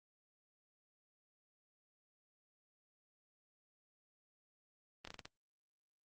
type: slowing click train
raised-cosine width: 0.2 ms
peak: -29 dBFS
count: 6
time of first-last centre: 5.05-5.255 s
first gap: 24 ms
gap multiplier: 1.27
effects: Opus 24 kbps